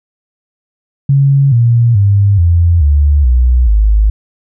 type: tone with pitch steps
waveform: sine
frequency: 138.59 / 117.89 / 100.29 / 85.31 / 72.57 / 61.73 / 52.52 Hz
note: C#3 / A#2 / G2 / F2 / D2 / B1 / G#1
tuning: 0 / +20 / +40 / -40 / -20 / 0 / +20 cents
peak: -5 dBFS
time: 1.09-4.1 s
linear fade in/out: 5 ms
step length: 430 ms
effects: none